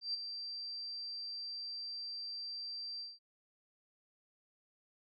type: tone with ADSR envelope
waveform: sine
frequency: 4699 Hz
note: D8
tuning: in tune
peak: -32 dBFS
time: 0.01-3.19 s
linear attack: 130 ms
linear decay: 14 ms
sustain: -8 dB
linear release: 190 ms
effects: MP3 48 kbps